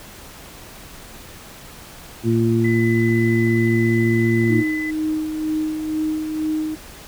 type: harmonic tone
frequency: 114.7 Hz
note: A#2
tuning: 28 cents flat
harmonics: 1 / 2 / 3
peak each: -19 / -19 / -19 dBFS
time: 2.23-4.64 s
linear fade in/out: 50 ms
type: tone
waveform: sine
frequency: 2006 Hz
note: B6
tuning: 26 cents sharp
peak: -25 dBFS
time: 2.64-4.91 s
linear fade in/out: 10 ms
type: tone with tremolo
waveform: sine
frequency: 311.1 Hz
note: D#4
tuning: in tune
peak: -18 dBFS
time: 4.49-6.76 s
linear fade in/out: 20 ms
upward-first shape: sine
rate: 2.1 Hz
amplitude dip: 45%
effects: pink hiss -40 dBFS RMS until 7.07 s